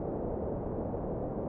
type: low-pass noise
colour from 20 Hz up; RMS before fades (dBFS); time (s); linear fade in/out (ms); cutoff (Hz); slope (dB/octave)
white; -35; 0-1.48; 2; 610; 24
effects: none